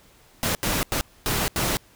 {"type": "noise bursts at uneven times", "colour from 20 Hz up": "pink", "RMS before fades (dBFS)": -24, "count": 5, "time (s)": [[0.43, 0.55], [0.63, 0.83], [0.92, 1.01], [1.26, 1.48], [1.56, 1.77]], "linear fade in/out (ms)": 0, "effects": ["pink hiss -55 dBFS RMS until 1.95 s"]}